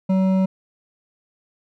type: tone with hard clipping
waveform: sine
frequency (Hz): 189.3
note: F#3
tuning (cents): +40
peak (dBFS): -17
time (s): 0.09-0.46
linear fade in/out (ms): 10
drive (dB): 9
effects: none